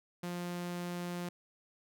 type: tone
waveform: sawtooth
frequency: 175.8 Hz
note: F3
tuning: 12 cents sharp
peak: -33 dBFS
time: 0.23-1.29 s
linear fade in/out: 5 ms
effects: none